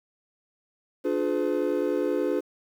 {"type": "chord", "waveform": "triangle", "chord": "D diminished seventh", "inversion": "none", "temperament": "just", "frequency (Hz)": [293.7, 352.4, 422.9, 507.5], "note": ["D4", "F4", "Ab4", "Cb5"], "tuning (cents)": [0, 16, 31, 47], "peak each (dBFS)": -27, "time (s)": [1.04, 2.41], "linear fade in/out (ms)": 20, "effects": ["9-bit"]}